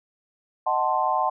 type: chord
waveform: sine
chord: D# diminished seventh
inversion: none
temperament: equal with one note detuned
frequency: 622.3 / 746 / 880 / 1046.5 Hz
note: D#5 / F#5 / A5 / C6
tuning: 0 / +14 / 0 / 0 cents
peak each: -29 / -25 / -25 / -25 dBFS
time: 0.66-1.3 s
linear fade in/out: 10 ms
effects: none